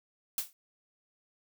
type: noise with exponential decay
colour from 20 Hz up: blue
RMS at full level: -28 dBFS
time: 0.38-0.53 s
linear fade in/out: 1 ms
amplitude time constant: 31 ms
effects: none